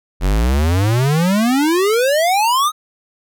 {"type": "exponential sweep", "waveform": "square", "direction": "up", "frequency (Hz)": [43.26, 1284], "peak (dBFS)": -13, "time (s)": [0.2, 2.72], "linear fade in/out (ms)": 50, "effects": []}